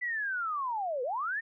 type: linear two-way sweep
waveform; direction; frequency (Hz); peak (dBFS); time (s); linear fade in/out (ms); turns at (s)
sine; down then up; 2000 to 473.2 to 1863; -30; 0.01-1.41; 20; 1.03
effects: none